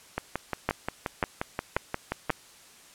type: two click trains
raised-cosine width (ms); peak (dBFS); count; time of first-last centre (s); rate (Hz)
0.5; -13 / -9; 13 / 4; 0.18-2.296 / 0.69-2.303; 5.67 / 1.86
effects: white hiss -53 dBFS RMS until 2.94 s + low-pass 10000 Hz 12 dB/octave